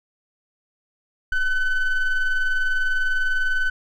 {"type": "ring-modulated tone", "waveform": "triangle", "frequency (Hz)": 760, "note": "F#5", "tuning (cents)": 46, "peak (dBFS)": -13, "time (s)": [1.32, 3.7], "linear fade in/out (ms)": 5, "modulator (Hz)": 750, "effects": []}